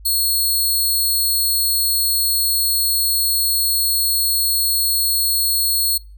10% pulse tone, 4320 Hz, C#8, 45 cents flat, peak -9 dBFS, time 0.05-5.98 s, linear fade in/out 10 ms, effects noise-tail reverb RT60 0.3 s tail -23 dB re dry + added 50 Hz sine -37 dBFS peak until 6.17 s

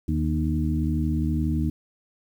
harmonic tone with a mistuned harmonic, 77.1 Hz, D#2, 15 cents flat, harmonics 1 / 2 / 3 / 4, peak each -25 / -27 / -28 / -29 dBFS, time 0.08-1.7 s, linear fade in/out 5 ms, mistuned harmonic 3, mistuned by +38 cents, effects 9-bit

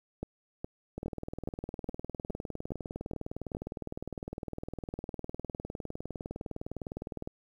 two click trains, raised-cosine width 2 ms, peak -24 / -22 dBFS, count 125 / 9, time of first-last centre 0.98-7.274 / 0.23-3.55 s, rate 19.7 / 2.41 Hz, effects 10-bit

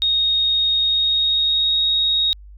sine tone with pitch glide, 3729 to 3761 Hz, A#7 to A#7, 0 to +15 cents, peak -15 dBFS, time 0.02-2.33 s, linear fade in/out 0 ms, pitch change +15 cents, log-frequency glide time 0.81-1.79 s, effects added 50 Hz sine -38 dBFS peak until 2.57 s

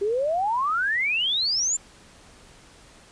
sine exponential sweep, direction up, 388.1 to 7380 Hz, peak -21 dBFS, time 0.01-1.77 s, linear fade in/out 10 ms, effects pink hiss -51 dBFS RMS until 3.11 s + resampled to 22050 Hz

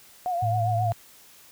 sine tone with vibrato, 710 Hz, F5, 28 cents sharp, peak -24 dBFS, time 0.26-0.92 s, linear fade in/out 0 ms, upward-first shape triangle, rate 7.5 Hz, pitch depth 80 cents each way
sine tone, 110 Hz, A2, in tune, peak -24 dBFS, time 0.42-0.93 s, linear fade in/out 10 ms
effects white hiss -52 dBFS RMS until 1.51 s

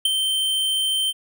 square tone with ADSR envelope, 3113 Hz, G7, 13 cents flat, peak -14 dBFS, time 0.05-1.13 s, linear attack 5 ms, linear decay 14 ms, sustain -6 dB, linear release 36 ms, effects none

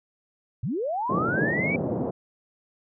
sine linear sweep, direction up, 92.5 to 2338 Hz, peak -25 dBFS, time 0.63-1.76 s, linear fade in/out 5 ms
pink band-pass noise, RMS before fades -27 dBFS, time 1.09-2.11 s, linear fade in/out 10 ms, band 130 to 640 Hz, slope 24 dB/octave
effects none

